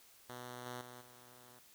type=tone with level steps; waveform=5% pulse; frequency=123.47 Hz; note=B2; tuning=in tune; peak=-35 / -32 / -40 / -48 dBFS; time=0.29-1.59 s; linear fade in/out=5 ms; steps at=0.66 / 0.81 / 1.01 s; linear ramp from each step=2 ms; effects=white hiss -63 dBFS RMS until 1.74 s